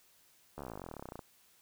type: slowing click train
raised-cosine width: 1 ms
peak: -29 dBFS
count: 28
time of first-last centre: 0.58-1.192 s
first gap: 13 ms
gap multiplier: 1.04
effects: white hiss -66 dBFS RMS until 1.61 s